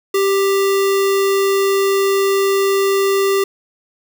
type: tone with sample-and-hold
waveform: sine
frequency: 392 Hz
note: G4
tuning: in tune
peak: -12 dBFS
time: 0.14-3.44 s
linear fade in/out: 5 ms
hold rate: 1575 Hz
effects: none